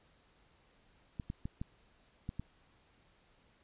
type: clicks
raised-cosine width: 5 ms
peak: -26 dBFS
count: 6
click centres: 1.198 / 1.301 / 1.455 / 1.615 / 2.291 / 2.396 s
effects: pink hiss -68 dBFS RMS until 3.63 s + resampled to 8000 Hz

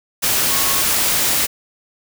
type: tone in noise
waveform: sine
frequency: 1097 Hz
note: C#6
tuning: 18 cents flat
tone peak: -27 dBFS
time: 0.5-0.83 s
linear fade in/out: 20 ms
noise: white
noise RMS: -17 dBFS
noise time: 0.22-1.47 s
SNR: -13 dB
effects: none

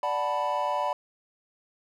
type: chord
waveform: triangle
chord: B minor seventh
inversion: first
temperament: equal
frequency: 587.3 / 740 / 880 / 987.8 Hz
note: D5 / F#5 / A5 / B5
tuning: 0 / 0 / 0 / 0 cents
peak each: -29 / -31 / -30 / -27 dBFS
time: 0.03-0.93 s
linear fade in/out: 2 ms
effects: none

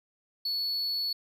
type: tone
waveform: triangle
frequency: 4414 Hz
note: C#8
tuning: 8 cents flat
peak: -27 dBFS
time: 0.45-1.13 s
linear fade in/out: 5 ms
effects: none

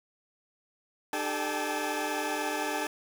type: tone cluster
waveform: 20% pulse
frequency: 300.6 / 391.9 / 436.1 / 777 / 858 Hz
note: D4 / G4 / A4 / G5 / A5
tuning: +40 / 0 / -15 / -16 / -44 cents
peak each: -30 / -33 / -32 / -34 / -30 dBFS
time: 1.13-2.87 s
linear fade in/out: 2 ms
effects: 9-bit

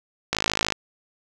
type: click train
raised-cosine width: 0.2 ms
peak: -4 dBFS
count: 22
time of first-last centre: 0.33-0.723 s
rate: 53.5 Hz
effects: none

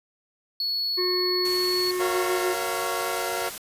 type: tone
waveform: triangle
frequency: 4389 Hz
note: C#8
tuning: 18 cents flat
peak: -23 dBFS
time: 0.6-1.91 s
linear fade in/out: 2 ms
type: harmonic tone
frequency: 363.2 Hz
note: F#4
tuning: 32 cents flat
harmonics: 1 / 3 / 5 / 6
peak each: -25 / -35 / -39 / -41 dBFS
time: 0.97-2.55 s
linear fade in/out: 20 ms
type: noise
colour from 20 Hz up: white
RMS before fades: -36 dBFS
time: 1.45-3.58 s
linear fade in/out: 2 ms
type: chord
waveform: 20% pulse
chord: Gb major seventh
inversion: none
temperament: equal with one note detuned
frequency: 370 / 466.2 / 554.4 / 684.9 Hz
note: Gb4 / Bb4 / Db5 / F5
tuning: 0 / 0 / 0 / -34 cents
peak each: -27 / -27 / -28 / -26 dBFS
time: 1.99-3.5 s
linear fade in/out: 20 ms
effects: resampled to 32000 Hz

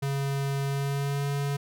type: tone with pitch glide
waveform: square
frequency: 138.7 to 141.37 Hz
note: C#3 to C#3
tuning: +1 to +34 cents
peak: -27 dBFS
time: 0.02-1.57 s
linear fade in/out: 10 ms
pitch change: +33 cents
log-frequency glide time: 0.65-1.26 s
effects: none

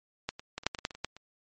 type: clicks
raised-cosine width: 0.2 ms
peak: -14 / -25 / -18 / -30 / -8 / -17 / -22 / -11 / -25 / -29 / -14 / -30 dBFS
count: 12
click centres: 0.29 / 0.395 / 0.58 / 0.635 / 0.666 / 0.748 / 0.788 / 0.851 / 0.908 / 0.95 / 1.046 / 1.166 s
effects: MP3 32 kbps

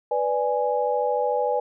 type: chord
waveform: sine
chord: G# diminished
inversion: first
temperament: equal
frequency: 493.9 / 587.3 / 830.6 Hz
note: B4 / D5 / G#5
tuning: 0 / 0 / 0 cents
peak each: -24 / -26 / -25 dBFS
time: 0.11-1.6 s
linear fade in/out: 5 ms
effects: none

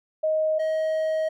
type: tone pair in turn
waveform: sine / triangle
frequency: 626 / 631.8 Hz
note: D#5 / D#5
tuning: +10 / +26 cents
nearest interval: unison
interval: 16 cents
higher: second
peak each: -20 dBFS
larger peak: neither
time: 0.23-0.59 / 0.59-1.29 s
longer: second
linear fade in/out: 10 ms
effects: none

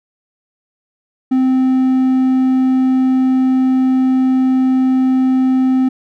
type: tone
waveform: triangle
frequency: 259.6 Hz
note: C4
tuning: 13 cents flat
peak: -8 dBFS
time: 1.31-5.89 s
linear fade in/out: 10 ms
effects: none

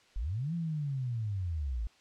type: linear two-way sweep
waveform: sine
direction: up then down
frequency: 38.62 to 172.7 to 51.1 Hz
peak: -31 dBFS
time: 0.16-1.87 s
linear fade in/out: 0 ms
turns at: 0.54 s
effects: white hiss -63 dBFS RMS until 2 s + low-pass 5000 Hz 12 dB/octave

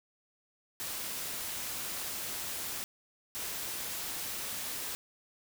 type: noise bursts at uneven times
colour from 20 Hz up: white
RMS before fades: -38 dBFS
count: 2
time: 0.8-2.84 / 3.35-4.95 s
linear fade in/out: 0 ms
effects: none

